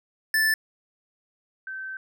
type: tone pair in turn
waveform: square / sine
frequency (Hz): 1757 / 1544.7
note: A6 / G6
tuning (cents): -3 / -26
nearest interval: major second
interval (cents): 223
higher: first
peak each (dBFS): -20 / -32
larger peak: first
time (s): 0.34-0.54 / 1.67-1.97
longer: second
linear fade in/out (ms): 2
effects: none